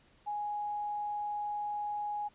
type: tone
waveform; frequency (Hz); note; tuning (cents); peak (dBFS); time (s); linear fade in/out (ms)
sine; 830.6; G#5; 0; -33; 0.26-2.29; 20
effects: pink hiss -65 dBFS RMS until 2.34 s + resampled to 8000 Hz